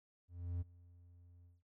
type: tone with ADSR envelope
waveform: triangle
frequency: 87.31 Hz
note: F2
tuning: in tune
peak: -34 dBFS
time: 0.28-1.63 s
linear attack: 330 ms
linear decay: 22 ms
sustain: -23 dB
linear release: 180 ms
effects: noise-tail reverb RT60 0.1 s tail -26 dB re dry